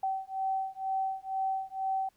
sine beating tone pair, 767 / 769.1 Hz, G5 / G5, -38 / -33 cents, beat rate 2.1 Hz, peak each -33 / -33 dBFS, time 0.03-2.09 s, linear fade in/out 5 ms, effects pink hiss -70 dBFS RMS until 2.16 s

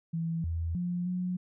sine tone with pitch steps, 165 / 83 / 176.6 / 181 Hz, E3 / E2 / F3 / F#3, +2 / +12 / +20 / -38 cents, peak -29 dBFS, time 0.13-1.37 s, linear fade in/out 10 ms, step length 310 ms, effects none

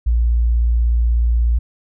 sine tone, 58.27 Hz, A#1, in tune, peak -12 dBFS, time 0.06-1.59 s, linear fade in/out 10 ms, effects none

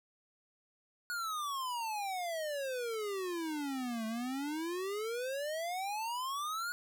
square exponential two-way sweep, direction down then up, 1461 to 218 to 1461 Hz, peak -36 dBFS, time 1.1-6.72 s, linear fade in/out 0 ms, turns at 4.06 s, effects none

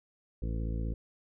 harmonic tone, 55.8 Hz, A1, 25 cents sharp, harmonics 1 / 2 / 3 / 4 / 5 / 6 / 8 / 9, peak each -32 / -38 / -42 / -44 / -46 / -48 / -50 / -51 dBFS, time 0.42-0.94 s, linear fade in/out 5 ms, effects none

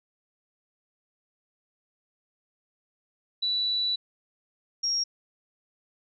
sine tone pair in turn, 3951 / 5588 Hz, B7 / F8, 0 / 0 cents, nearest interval tritone, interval 600 cents, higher second, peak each -24 dBFS, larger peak neither, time 3.42-3.96 / 4.83-5.04 s, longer first, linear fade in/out 10 ms, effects none

